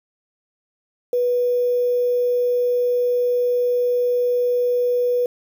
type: tone with quantisation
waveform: sine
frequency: 490 Hz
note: B4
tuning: 14 cents flat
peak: -16 dBFS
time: 1.13-5.26 s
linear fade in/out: 2 ms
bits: 7
effects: none